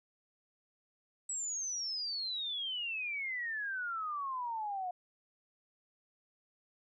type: exponential sweep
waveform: sine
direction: down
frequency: 7902 to 711 Hz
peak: -35 dBFS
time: 1.29-4.91 s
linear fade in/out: 5 ms
effects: none